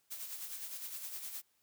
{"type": "noise with tremolo", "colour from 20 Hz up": "blue", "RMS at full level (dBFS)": -42, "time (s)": [0.1, 1.42], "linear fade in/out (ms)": 20, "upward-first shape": "sine", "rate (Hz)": 9.7, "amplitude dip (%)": 50, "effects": ["white hiss -75 dBFS RMS until 1.62 s"]}